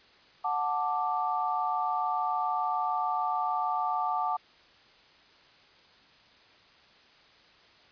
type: chord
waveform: sine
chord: D major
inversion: first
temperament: just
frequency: 734.2 / 881 / 1174.7 Hz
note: F#5 / A5 / D6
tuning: -14 / +2 / 0 cents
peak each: -31 dBFS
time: 0.44-4.37 s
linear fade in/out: 10 ms
effects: white hiss -58 dBFS RMS until 7.91 s + resampled to 11025 Hz